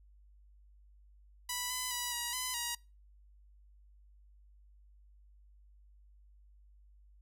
5% pulse tone with pitch steps, 986 / 1006 / 977 / 958 / 1011 / 953 Hz, B5 / B5 / B5 / A#5 / B5 / A#5, -3 / +32 / -19 / +47 / +40 / +38 cents, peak -23 dBFS, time 1.49-2.75 s, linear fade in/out 5 ms, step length 210 ms, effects noise-tail reverb RT60 0.3 s tail -25 dB re dry + added 50 Hz sine -58 dBFS peak until 7.21 s

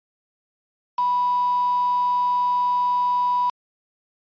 sine tone with quantisation, 984 Hz, B5, 7 cents flat, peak -18 dBFS, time 0.98-3.5 s, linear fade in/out 5 ms, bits 5, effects resampled to 11025 Hz

